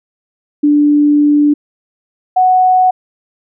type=tone pair in turn; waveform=sine; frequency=293.7 / 740.1 Hz; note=D4 / F#5; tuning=0 / 0 cents; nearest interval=octave + major third; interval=1600 cents; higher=second; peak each=-6 dBFS; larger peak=neither; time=0.63-1.54 / 2.36-2.91 s; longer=first; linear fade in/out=10 ms; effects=none